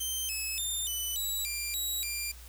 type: tone with pitch steps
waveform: 10% pulse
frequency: 3117 / 2588 / 3607 / 2995 / 3902 / 2383 / 3861 / 2387 Hz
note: G7 / E7 / A7 / F#7 / B7 / D7 / B7 / D7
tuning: -11 / -32 / +42 / +20 / -22 / +25 / -40 / +28 cents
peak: -24 dBFS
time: 0-2.32 s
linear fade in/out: 10 ms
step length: 290 ms
effects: added 60 Hz sine -47 dBFS peak until 2.48 s + white hiss -53 dBFS RMS until 2.48 s